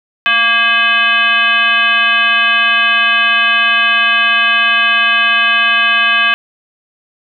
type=tone with frequency modulation; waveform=sine; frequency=2093 Hz; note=C7; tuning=in tune; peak=-8 dBFS; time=0.26-6.34 s; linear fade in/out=0 ms; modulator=467 Hz; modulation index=2.1; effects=none